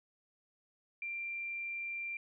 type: tone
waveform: sine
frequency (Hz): 2369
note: D7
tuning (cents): +14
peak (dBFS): -37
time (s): 1.02-2.17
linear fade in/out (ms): 2
effects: none